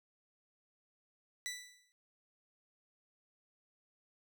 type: tone with exponential decay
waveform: 15% pulse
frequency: 1975.5 Hz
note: B6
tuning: in tune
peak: -30 dBFS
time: 1.46-1.92 s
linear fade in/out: 0 ms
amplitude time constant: 98 ms
effects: none